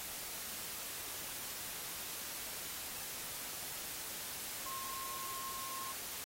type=tone in noise; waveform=sine; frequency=1069 Hz; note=C6; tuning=37 cents sharp; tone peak=-45 dBFS; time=4.66-5.92 s; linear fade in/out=0 ms; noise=white; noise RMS=-44 dBFS; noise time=0-6.24 s; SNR=-4 dB; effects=AAC 48 kbps